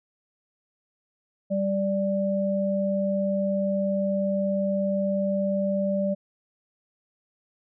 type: tone pair together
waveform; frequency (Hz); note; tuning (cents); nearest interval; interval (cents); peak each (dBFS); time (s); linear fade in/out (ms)
sine; 195.82 / 587.3; G3 / D5; -2 / 0; octave + perfect fifth; 1902; -25; 1.5-6.15; 20
effects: none